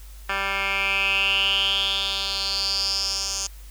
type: tone with band-pass filter sweep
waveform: 10% pulse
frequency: 196 Hz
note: G3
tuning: in tune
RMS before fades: -24 dBFS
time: 0.29-3.47 s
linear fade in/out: 5 ms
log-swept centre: 1900 to 6200 Hz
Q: 6.9
effects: added 50 Hz sine -39 dBFS peak until 3.7 s + white hiss -51 dBFS RMS until 3.7 s

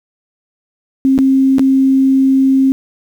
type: tone with dropouts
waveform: sine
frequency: 267.1 Hz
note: C4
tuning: 36 cents sharp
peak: -7 dBFS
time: 1.05-2.72 s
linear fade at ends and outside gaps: 0 ms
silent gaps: 1.179-1.188 / 1.584-1.594 s
effects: 7-bit

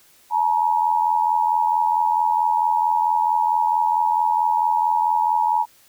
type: tone pair together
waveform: sine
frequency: 863 / 947.5 Hz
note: A5 / A#5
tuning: -34 / +28 cents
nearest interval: major second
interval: 162 cents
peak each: -19 dBFS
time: 0.3-5.66 s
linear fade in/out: 50 ms
effects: white hiss -54 dBFS RMS until 5.88 s

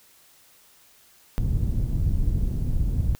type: low-pass noise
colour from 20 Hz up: pink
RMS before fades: -23 dBFS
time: 1.38-3.15 s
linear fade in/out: 0 ms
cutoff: 120 Hz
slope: 12 dB/octave
effects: white hiss -56 dBFS RMS until 3.19 s

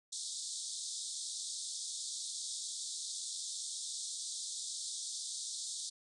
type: band-pass noise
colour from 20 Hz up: white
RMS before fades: -42 dBFS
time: 0.12-5.9 s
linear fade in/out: 10 ms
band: 3500 to 9200 Hz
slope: 96 dB/octave
effects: none

